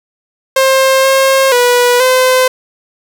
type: tone with pitch steps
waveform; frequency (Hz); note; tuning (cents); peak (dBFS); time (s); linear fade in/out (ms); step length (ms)
sawtooth; 531 / 536 / 488.7 / 513; C5 / C5 / B4 / C5; +25 / +42 / -18 / -34; -3; 0.56-2.48; 5; 480
effects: none